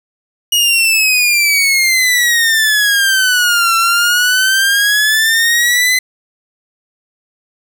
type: exponential two-way sweep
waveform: sawtooth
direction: down then up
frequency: 2900 to 1344 to 2042 Hz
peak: -6 dBFS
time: 0.52-5.99 s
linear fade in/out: 5 ms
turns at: 3.76 s
effects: none